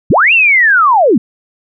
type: linear two-way sweep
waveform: sine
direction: up then down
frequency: 62.7 to 2800 to 187.4 Hz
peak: -5 dBFS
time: 0.1-1.18 s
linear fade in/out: 5 ms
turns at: 0.33 s
effects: none